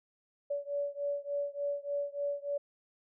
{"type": "beating tone pair", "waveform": "sine", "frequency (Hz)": [570, 573.4], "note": ["C#5", "D5"], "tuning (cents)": [48, -42], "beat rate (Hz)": 3.4, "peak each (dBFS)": [-35, -36], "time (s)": [0.5, 2.58], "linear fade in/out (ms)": 10, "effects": []}